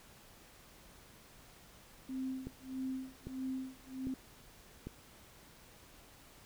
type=tone with tremolo; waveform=sine; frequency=261.6 Hz; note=C4; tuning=in tune; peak=-35 dBFS; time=2.09-4.14 s; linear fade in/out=2 ms; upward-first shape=sine; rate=1.6 Hz; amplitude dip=100%
type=click train; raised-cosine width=3 ms; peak=-29 dBFS; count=4; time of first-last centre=2.47-4.87 s; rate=1.25 Hz
effects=pink hiss -59 dBFS RMS until 6.45 s